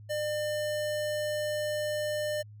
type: tone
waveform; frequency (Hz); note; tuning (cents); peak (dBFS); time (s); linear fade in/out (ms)
square; 600; D5; +37; -30; 0.09-2.43; 20
effects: added 105 Hz sine -46 dBFS peak until 2.6 s